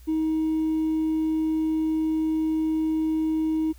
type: tone with hard clipping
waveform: triangle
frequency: 315.8 Hz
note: D#4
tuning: 26 cents sharp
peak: -21 dBFS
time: 0.07-3.73 s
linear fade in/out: 20 ms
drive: 2 dB
effects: added 60 Hz sine -45 dBFS peak until 3.78 s + white hiss -58 dBFS RMS until 3.78 s